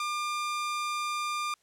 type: tone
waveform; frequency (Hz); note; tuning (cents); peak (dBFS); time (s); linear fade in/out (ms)
sawtooth; 1200; D6; +37; -26; 0-1.54; 2
effects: white hiss -69 dBFS RMS until 1.62 s + low-pass 9000 Hz 12 dB/octave